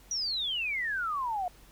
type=exponential sweep; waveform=sine; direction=down; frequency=5900 to 698 Hz; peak=-29 dBFS; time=0.11-1.48 s; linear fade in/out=2 ms; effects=added 46 Hz sine -55 dBFS peak until 1.71 s + pink hiss -58 dBFS RMS until 1.71 s